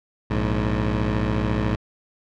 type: tone pair together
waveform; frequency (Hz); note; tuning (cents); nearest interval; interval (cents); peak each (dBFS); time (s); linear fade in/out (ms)
15% pulse; 60.16 / 106.3; B1 / G#2; -45 / +41; minor seventh; 986; -17 / -17; 0.3-1.76; 10
effects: low-pass 3000 Hz 12 dB/octave